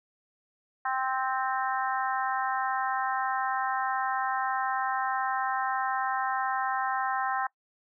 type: harmonic tone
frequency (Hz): 261.6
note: C4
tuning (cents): 0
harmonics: 3 / 4 / 5 / 6 / 7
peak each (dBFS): -30 / -32 / -34 / -36 / -37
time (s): 0.85-7.47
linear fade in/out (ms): 5
effects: noise-tail reverb RT60 0.1 s tail -23 dB re dry